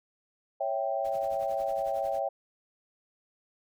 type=chord; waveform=sine; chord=C# diminished; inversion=none; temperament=equal; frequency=554.4 / 659.3 / 784 Hz; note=C#5 / E5 / G5; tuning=0 / 0 / 0 cents; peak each=-32 dBFS; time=0.6-2.29 s; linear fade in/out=10 ms
type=noise with tremolo; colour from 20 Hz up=pink; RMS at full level=-50 dBFS; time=1.04-2.2 s; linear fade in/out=10 ms; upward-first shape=triangle; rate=11 Hz; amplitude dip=90%
effects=none